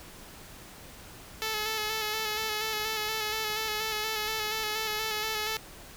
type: tone with vibrato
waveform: 5% pulse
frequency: 432.8 Hz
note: A4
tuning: 29 cents flat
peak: -18 dBFS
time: 1.42-5.57 s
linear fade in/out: 0 ms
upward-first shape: square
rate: 4.2 Hz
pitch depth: 26 cents each way
effects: pink hiss -48 dBFS RMS until 5.96 s